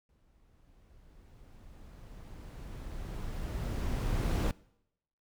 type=noise with exponential growth; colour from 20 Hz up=brown; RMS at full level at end=-27 dBFS; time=0.09-4.51 s; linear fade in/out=1 ms; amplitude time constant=960 ms; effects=noise-tail reverb RT60 0.8 s tail -23 dB re dry